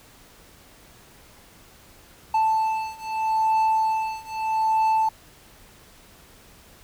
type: beating tone pair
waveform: triangle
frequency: 880 / 880.79 Hz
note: A5 / A5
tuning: 0 / +2 cents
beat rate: 0.79 Hz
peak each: -22 / -21 dBFS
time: 2.34-5.09 s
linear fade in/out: 5 ms
effects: pink hiss -51 dBFS RMS until 6.83 s